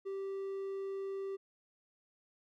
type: tone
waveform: triangle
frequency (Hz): 390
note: G4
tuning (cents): -9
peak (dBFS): -35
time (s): 0.05-1.37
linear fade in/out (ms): 20
effects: none